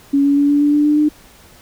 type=tone with pitch steps; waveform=sine; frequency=280 / 282.9 / 285.9 / 288.9 / 291.9 / 294.9 / 298 / 301.1 Hz; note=C#4 / C#4 / D4 / D4 / D4 / D4 / D4 / D4; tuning=+18 / +35 / -46 / -28 / -10 / +7 / +25 / +43 cents; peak=-10 dBFS; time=0.13-1.09 s; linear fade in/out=10 ms; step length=120 ms; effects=pink hiss -45 dBFS RMS until 1.61 s

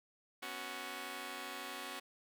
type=chord; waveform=5% pulse; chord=B suspended second; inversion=none; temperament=just; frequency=246.9 / 277.8 / 370.4 Hz; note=B3 / C#4 / F#4; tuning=0 / +4 / +2 cents; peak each=-38 / -36 / -36 dBFS; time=0.42-2 s; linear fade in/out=10 ms; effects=none

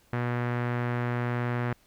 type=tone with low-pass filter; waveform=sawtooth; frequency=121.3 Hz; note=B2; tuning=31 cents flat; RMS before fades=-29 dBFS; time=0.13-1.73 s; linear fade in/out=0 ms; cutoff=1800 Hz; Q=1.9; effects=pink hiss -63 dBFS RMS until 1.86 s

